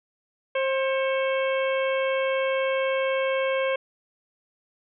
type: harmonic tone with a mistuned harmonic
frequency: 532 Hz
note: C5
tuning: 29 cents sharp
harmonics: 1 / 2 / 3 / 4 / 5 / 6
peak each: -23 / -32 / -34 / -33 / -36 / -39 dBFS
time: 0.55-3.76 s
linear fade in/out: 5 ms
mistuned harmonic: 4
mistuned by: +67 cents
effects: none